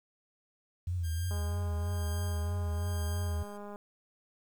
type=tone with vibrato; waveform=sine; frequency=85.1 Hz; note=F2; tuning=44 cents flat; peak=-30 dBFS; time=0.87-3.43 s; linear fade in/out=5 ms; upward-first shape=triangle; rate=3.1 Hz; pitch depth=120 cents each way
type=tone with tremolo; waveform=5% pulse; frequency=1601 Hz; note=G6; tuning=36 cents sharp; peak=-32 dBFS; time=1.03-3.58 s; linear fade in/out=20 ms; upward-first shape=sine; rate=1.1 Hz; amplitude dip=80%
type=click train; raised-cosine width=1 ms; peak=-32 dBFS; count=503; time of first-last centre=1.31-3.759 s; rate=205 Hz
effects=10-bit

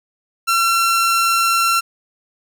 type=tone; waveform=sawtooth; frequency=1357 Hz; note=E6; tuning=50 cents sharp; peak=-10 dBFS; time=0.47-1.81 s; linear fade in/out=20 ms; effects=none

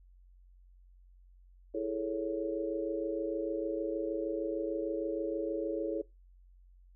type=chord; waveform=sine; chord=A major seventh; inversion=second; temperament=equal with one note detuned; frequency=329.6 / 415.3 / 441.8 / 554.4 Hz; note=E4 / G#4 / A4 / C#5; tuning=0 / 0 / +7 / 0 cents; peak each=-36 / -39 / -37 / -37 dBFS; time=1.74-6.02 s; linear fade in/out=10 ms; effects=noise-tail reverb RT60 0.2 s tail -20 dB re dry + added 45 Hz sine -56 dBFS peak until 6.95 s

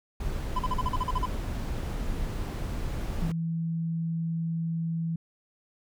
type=noise; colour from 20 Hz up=brown; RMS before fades=-31 dBFS; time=0.2-3.32 s; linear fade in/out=5 ms
type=tone bursts; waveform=triangle; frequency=1010 Hz; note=B5; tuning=39 cents sharp; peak=-24 dBFS; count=10; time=0.56-1.258 s; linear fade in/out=5 ms; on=32 ms; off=42 ms
type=tone; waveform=sine; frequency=164.81 Hz; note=E3; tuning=in tune; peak=-27 dBFS; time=3.22-5.16 s; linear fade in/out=5 ms
effects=none

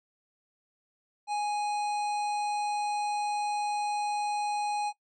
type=harmonic tone; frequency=830.6 Hz; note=G#5; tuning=in tune; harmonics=1 / 3 / 5 / 7 / 9 / 10; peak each=-28 / -42 / -43 / -50 / -52 / -49 dBFS; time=1.27-4.93 s; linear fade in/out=50 ms; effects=noise-tail reverb RT60 0.1 s tail -17 dB re dry

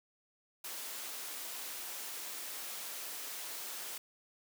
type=high-pass noise; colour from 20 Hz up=white; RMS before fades=-43 dBFS; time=0.64-3.98 s; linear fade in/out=5 ms; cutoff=330 Hz; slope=12 dB/octave; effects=none

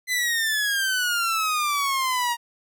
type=exponential sweep; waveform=sawtooth; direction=down; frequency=2035 to 937 Hz; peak=-18 dBFS; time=0.07-2.37 s; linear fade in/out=50 ms; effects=none

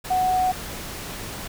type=tone in noise; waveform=sine; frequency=740 Hz; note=F#5; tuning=in tune; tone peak=-18 dBFS; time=0.1-0.52 s; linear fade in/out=10 ms; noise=pink; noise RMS=-34 dBFS; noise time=0.04-1.48 s; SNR=+13 dB; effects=none

